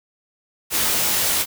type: noise with comb filter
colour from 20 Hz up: white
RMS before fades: -20 dBFS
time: 0.7-1.46 s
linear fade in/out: 50 ms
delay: 19 ms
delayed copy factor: +0.6
effects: none